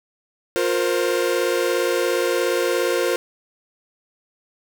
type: chord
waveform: 45% pulse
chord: F suspended fourth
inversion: none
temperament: equal with one note detuned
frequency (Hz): 354.9 / 466.2 / 523.3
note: F4 / Bb4 / C5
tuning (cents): +28 / 0 / 0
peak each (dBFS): -23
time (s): 0.56-3.16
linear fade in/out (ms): 0
effects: none